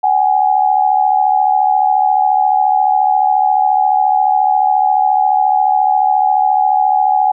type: tone pair together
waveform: sine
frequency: 756.3 / 830.6 Hz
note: F#5 / G#5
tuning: +38 / 0 cents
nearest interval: major second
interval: 162 cents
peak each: -12 dBFS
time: 0.03-7.32 s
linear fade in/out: 10 ms
effects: none